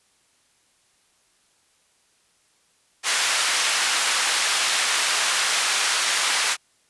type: band-pass noise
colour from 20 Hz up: pink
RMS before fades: -22 dBFS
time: 3.03-6.57 s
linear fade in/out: 50 ms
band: 1300 to 10000 Hz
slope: 12 dB/octave
effects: white hiss -63 dBFS RMS until 6.89 s + resampled to 24000 Hz